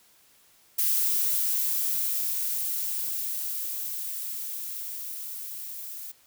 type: noise with level ramp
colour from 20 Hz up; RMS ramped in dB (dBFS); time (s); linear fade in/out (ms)
violet; -24 to -39; 0.78-6.12; 10
effects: white hiss -60 dBFS RMS until 6.26 s